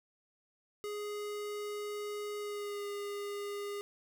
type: tone with pitch glide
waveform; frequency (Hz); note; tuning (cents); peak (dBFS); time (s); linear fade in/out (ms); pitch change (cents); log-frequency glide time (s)
square; 415.3 to 407.2; G#4 to G#4; 0 to -34; -38; 0.84-3.81; 0; -34; 2.38-2.86
effects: none